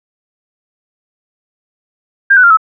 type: tone with pitch steps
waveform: sine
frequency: 1599 / 1491.9 / 1392 / 1298.8 Hz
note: G6 / F#6 / F6 / E6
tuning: +34 / +14 / -6 / -26 cents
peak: -3 dBFS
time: 2.3-2.572 s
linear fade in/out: 10 ms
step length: 68 ms
effects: none